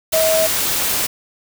sine tone in noise, 640 Hz, D#5, 49 cents sharp, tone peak -14 dBFS, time 0.13-0.47 s, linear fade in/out 10 ms, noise white, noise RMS -19 dBFS, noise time 0.12-1.07 s, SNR +2 dB, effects none

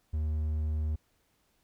triangle tone with hard clipping, 77.3 Hz, D#2, 11 cents flat, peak -29 dBFS, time 0.13-0.96 s, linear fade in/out 10 ms, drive 6 dB, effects pink hiss -72 dBFS RMS until 1.63 s

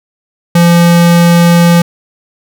square tone, 171.5 Hz, F3, 31 cents flat, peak -4 dBFS, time 0.55-1.82 s, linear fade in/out 5 ms, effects none

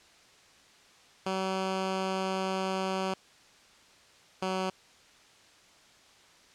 10% pulse tone pair in turn, 189.8 / 187.73 Hz, F#3 / F#3, +44 / +25 cents, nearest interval unison, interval 19 cents, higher first, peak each -21 dBFS, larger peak neither, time 1.26-3.14 / 4.42-4.7 s, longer first, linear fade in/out 5 ms, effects white hiss -58 dBFS RMS until 6.54 s + low-pass 6000 Hz 12 dB/octave

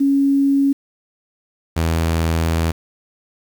sine / sawtooth tone pair in turn, 277.2 / 82.01 Hz, C#4 / E2, 0 / -8 cents, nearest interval octave + major sixth, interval 2108 cents, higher first, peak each -12 dBFS, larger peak neither, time 0-0.73 / 1.76-2.72 s, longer second, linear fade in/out 10 ms, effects 7-bit

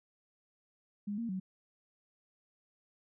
sine tone with pitch steps, 204.9 / 232 / 187.9 Hz, G#3 / A#3 / F#3, -23 / -8 / +27 cents, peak -34 dBFS, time 1.07-1.4 s, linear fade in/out 10 ms, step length 110 ms, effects none

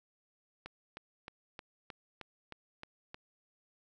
click train, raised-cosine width 0.3 ms, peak -28 dBFS, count 9, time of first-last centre 0.66-3.144 s, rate 3.22 Hz, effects none

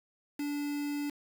triangle tone with quantisation, 290 Hz, D4, 22 cents flat, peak -30 dBFS, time 0.39-1.1 s, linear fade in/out 5 ms, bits 7, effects none

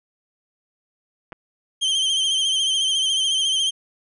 clicks, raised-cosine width 0.5 ms, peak -22 dBFS, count 2, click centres 1.322 / 1.328 s
40% pulse tone with vibrato, 3142 Hz, G7, 3 cents sharp, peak -17 dBFS, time 1.81-3.71 s, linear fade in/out 20 ms, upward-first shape sine, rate 14 Hz, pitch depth 52 cents each way
effects resampled to 24000 Hz

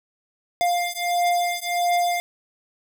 square beating tone pair, 701 / 702.5 Hz, F5 / F5, +6 / +10 cents, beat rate 1.5 Hz, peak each -24 / -24 dBFS, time 0.61-2.2 s, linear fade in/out 0 ms, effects none

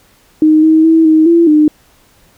sine tone with pitch steps, 310.3 / 316.8 / 324.1 / 314.7 / 337.5 / 303.5 Hz, D#4 / D#4 / E4 / D#4 / E4 / D#4, -5 / +31 / -29 / +20 / +41 / -43 cents, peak -4 dBFS, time 0.42-1.68 s, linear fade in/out 2 ms, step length 210 ms, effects pink hiss -49 dBFS RMS until 2.37 s

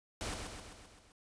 pink noise with echo, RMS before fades -39 dBFS, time 0.21-0.34 s, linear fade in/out 0 ms, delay 130 ms, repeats 6, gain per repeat -4 dB, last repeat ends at 1.12 s, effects resampled to 22050 Hz

